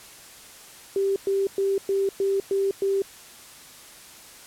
sine tone bursts, 392 Hz, G4, in tune, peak -20 dBFS, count 7, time 0.96-3.02 s, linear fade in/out 2 ms, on 200 ms, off 110 ms, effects white hiss -46 dBFS RMS until 4.46 s + low-pass 12000 Hz 12 dB/octave

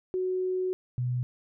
sine tone pair in turn, 370 / 124.12 Hz, F#4 / B2, 0 / +9 cents, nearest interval octave + perfect fifth, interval 1891 cents, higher first, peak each -26 dBFS, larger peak neither, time 0.14-0.73 / 0.98-1.23 s, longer first, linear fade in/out 0 ms, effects none

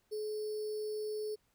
sine tone with sample-and-hold, 426.1 Hz, G#4, 44 cents sharp, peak -35 dBFS, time 0.11-1.36 s, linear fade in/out 20 ms, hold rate 4900 Hz, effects pink hiss -75 dBFS RMS until 1.54 s

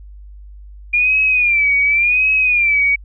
sine tone with vibrato, 2400 Hz, D7, 37 cents sharp, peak -11 dBFS, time 0.93-2.96 s, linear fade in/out 10 ms, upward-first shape sine, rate 0.9 Hz, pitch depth 110 cents each way, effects added 50 Hz sine -34 dBFS peak until 3.04 s

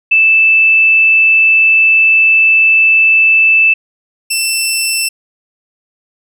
sine / 15% pulse tone pair in turn, 2637 / 2675 Hz, E7 / E7, 0 / +25 cents, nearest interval unison, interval 25 cents, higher second, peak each -5 dBFS, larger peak neither, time 0.11-3.74 / 4.3-5.09 s, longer first, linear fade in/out 10 ms, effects none

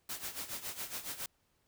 white noise with tremolo, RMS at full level -39 dBFS, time 0.09-1.26 s, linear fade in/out 2 ms, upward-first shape sine, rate 7.2 Hz, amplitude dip 75%, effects pink hiss -75 dBFS RMS until 1.67 s

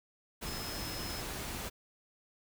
sine tone in noise, 5160 Hz, E8, 38 cents flat, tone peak -44 dBFS, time 0.45-1.22 s, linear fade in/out 20 ms, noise pink, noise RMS -40 dBFS, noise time 0.41-1.7 s, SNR -7 dB, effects none

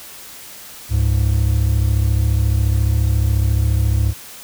triangle tone pair together, 69.3 / 103.6 Hz, C#2 / G#2, 0 / -4 cents, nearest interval perfect fifth, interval 696 cents, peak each -14 dBFS, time 0.89-4.14 s, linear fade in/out 50 ms, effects white hiss -37 dBFS RMS until 4.43 s

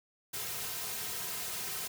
white noise with comb filter, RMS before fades -38 dBFS, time 0.33-1.88 s, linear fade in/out 10 ms, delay 3.5 ms, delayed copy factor -0.75, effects none

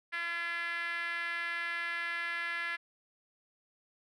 5% pulse tone with band-pass filter, 340.3 Hz, F4, 45 cents flat, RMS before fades -36 dBFS, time 0.12-2.77 s, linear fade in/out 20 ms, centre 1800 Hz, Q 3.7, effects none

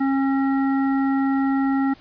harmonic tone, 271.5 Hz, C#4, 36 cents flat, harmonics 1 / 3 / 5 / 7, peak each -18 / -28 / -32 / -35 dBFS, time 0-1.94 s, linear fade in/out 10 ms, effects pink hiss -50 dBFS RMS until 2 s + resampled to 11025 Hz

